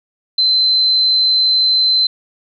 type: tone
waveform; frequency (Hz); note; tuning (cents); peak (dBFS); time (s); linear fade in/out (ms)
sine; 4073; C8; -47; -10; 0.38-2.07; 5
effects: none